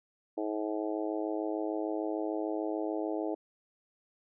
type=harmonic tone; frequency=106.7 Hz; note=G#2; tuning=47 cents sharp; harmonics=3 / 4 / 5 / 6 / 7 / 8; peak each=-34 / -37 / -40 / -39 / -43 / -46 dBFS; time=0.37-3.35 s; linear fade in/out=10 ms; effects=none